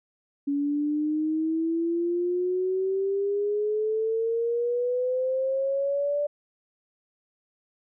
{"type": "exponential sweep", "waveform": "sine", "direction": "up", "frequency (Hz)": [281.5, 587.3], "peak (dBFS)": -23, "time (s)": [0.47, 6.27], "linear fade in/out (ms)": 10, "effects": []}